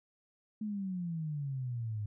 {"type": "exponential sweep", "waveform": "sine", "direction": "down", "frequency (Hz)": [217.8, 102.4], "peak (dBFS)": -34, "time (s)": [0.61, 2.06], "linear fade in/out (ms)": 5, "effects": []}